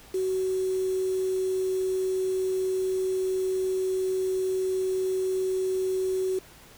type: tone with quantisation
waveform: sine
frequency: 375.1 Hz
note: F#4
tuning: 24 cents sharp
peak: -24 dBFS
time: 0.14-6.39 s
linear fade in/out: 5 ms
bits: 7
effects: pink hiss -51 dBFS RMS until 6.77 s